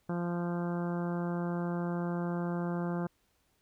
harmonic tone, 173.6 Hz, F3, 10 cents flat, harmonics 1 / 2 / 3 / 4 / 5 / 6 / 7 / 8 / 9, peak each -32 / -38 / -42 / -44 / -46 / -48 / -49 / -50 / -51 dBFS, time 0.09-3.07 s, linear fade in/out 5 ms, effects pink hiss -73 dBFS RMS until 3.61 s

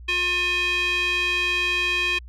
square tone with band-pass filter, 357.1 Hz, F4, 39 cents sharp, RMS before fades -23 dBFS, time 0.08-2.19 s, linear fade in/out 10 ms, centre 2700 Hz, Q 5.2, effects added 60 Hz sine -38 dBFS peak until 2.28 s

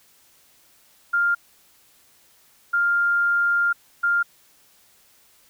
sine tone bursts at uneven times, 1400 Hz, F6, 4 cents sharp, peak -17 dBFS, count 3, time 1.13-1.35 / 2.73-3.73 / 4.03-4.23 s, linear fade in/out 10 ms, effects white hiss -57 dBFS RMS until 5.49 s

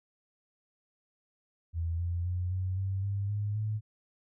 sine tone with pitch steps, 83.5 / 86.54 / 89.7 / 92.97 / 96.36 / 99.87 / 103.52 / 107.29 Hz, E2 / F2 / F2 / F#2 / G2 / G2 / G#2 / A2, +23 / -15 / +47 / +9 / -29 / +33 / -5 / -43 cents, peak -29 dBFS, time 1.73-3.81 s, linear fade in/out 50 ms, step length 260 ms, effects none

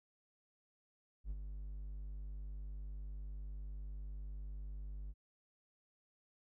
triangle tone with ADSR envelope, 50 Hz, G1, 35 cents sharp, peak -35 dBFS, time 1.24-5.14 s, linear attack 65 ms, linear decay 37 ms, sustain -6 dB, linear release 40 ms, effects none

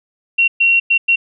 sine tone bursts at uneven times, 2738 Hz, F7, 35 cents flat, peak -9 dBFS, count 4, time 0.38-0.48 / 0.6-0.8 / 0.9-0.98 / 1.08-1.16 s, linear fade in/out 10 ms, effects none

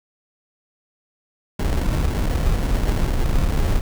brown noise with sample-and-hold, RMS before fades -19 dBFS, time 1.59-3.81 s, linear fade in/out 5 ms, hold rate 1225 Hz, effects none

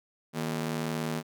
sawtooth ring-modulated tone, 196.9 Hz, G3, 8 cents sharp, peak -23 dBFS, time 0.33-1.23 s, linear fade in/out 50 ms, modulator 40.5 Hz, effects none

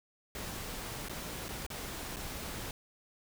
pink noise with dropouts, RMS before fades -41 dBFS, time 0.35-2.71 s, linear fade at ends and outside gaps 1 ms, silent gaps 1.085-1.095 / 1.484-1.489 / 1.665-1.702 / 2.161-2.167 s, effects none

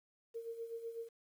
sine tone with tremolo, 460 Hz, A#4, 23 cents flat, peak -39 dBFS, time 0.34-1.09 s, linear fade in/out 20 ms, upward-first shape sine, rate 8 Hz, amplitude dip 65%, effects 11-bit

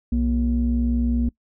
sine tone pair together, 62.9 / 237.5 Hz, B1 / A#3, +32 / +33 cents, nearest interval octave + major seventh, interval 2301 cents, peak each -20 dBFS, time 0.12-1.29 s, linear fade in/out 5 ms, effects noise-tail reverb RT60 0.1 s tail -22 dB re dry + tanh soft clip ceiling -12 dBFS

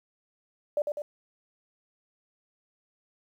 sine tone with echo, 590 Hz, D5, 8 cents sharp, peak -23 dBFS, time 0.77-0.82 s, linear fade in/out 2 ms, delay 100 ms, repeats 2, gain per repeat -4 dB, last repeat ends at 1.02 s, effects 10-bit

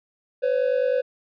triangle tone pair together, 504.6 / 554.4 Hz, B4 / C#5, +37 / 0 cents, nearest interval major second, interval 163 cents, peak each -19 / -22 dBFS, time 0.42-1.02 s, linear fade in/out 20 ms, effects resampled to 11025 Hz

